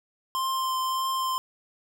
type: tone with vibrato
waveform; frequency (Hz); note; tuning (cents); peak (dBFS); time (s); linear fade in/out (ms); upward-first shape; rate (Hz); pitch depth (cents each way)
square; 1046.5; C6; 0; -26; 0.35-1.38; 0; triangle; 1.7; 14
effects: none